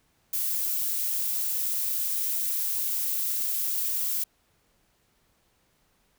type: noise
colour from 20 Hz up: violet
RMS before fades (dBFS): -28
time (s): 0.33-4.24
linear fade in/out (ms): 5
effects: pink hiss -68 dBFS RMS until 6.18 s